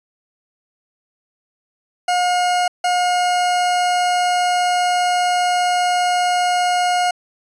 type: tone pair in turn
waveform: 40% pulse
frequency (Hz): 717 / 717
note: F5 / F5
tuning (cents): +45 / +45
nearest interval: unison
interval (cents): 0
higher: neither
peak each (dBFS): -14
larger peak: neither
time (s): 2.08-2.68 / 2.84-7.11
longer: second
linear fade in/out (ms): 5
effects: resampled to 22050 Hz